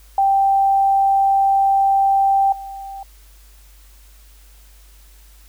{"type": "tone with level steps", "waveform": "sine", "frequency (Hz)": 784, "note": "G5", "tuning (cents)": 0, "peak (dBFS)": [-12, -29], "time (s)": [0.18, 3.03], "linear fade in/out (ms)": 2, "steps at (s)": 2.52, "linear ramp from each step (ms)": 5, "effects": ["added 50 Hz sine -44 dBFS peak until 5.48 s", "white hiss -52 dBFS RMS until 5.48 s"]}